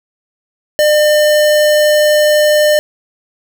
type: tone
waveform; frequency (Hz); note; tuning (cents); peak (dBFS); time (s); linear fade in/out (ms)
square; 602; D5; +43; -8; 0.79-2.79; 0
effects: none